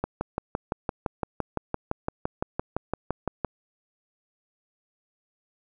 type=click train; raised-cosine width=1 ms; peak=-12 dBFS; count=21; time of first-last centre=0.04-3.447 s; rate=5.87 Hz; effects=none